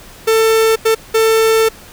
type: tone bursts at uneven times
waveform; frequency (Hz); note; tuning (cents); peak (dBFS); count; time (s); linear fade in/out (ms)
45% pulse; 445.6; A4; +22; -9; 3; 0.27-0.76 / 0.85-0.95 / 1.14-1.69; 10
effects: pink hiss -38 dBFS RMS until 1.92 s